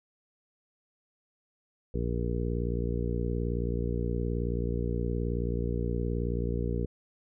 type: harmonic tone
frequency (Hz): 58.9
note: A#1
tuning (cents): +19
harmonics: 1 / 2 / 3 / 4 / 5 / 6 / 7 / 8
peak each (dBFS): -31 / -34 / -36 / -39 / -41 / -42 / -38 / -39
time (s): 1.94-6.86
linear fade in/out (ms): 5
effects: none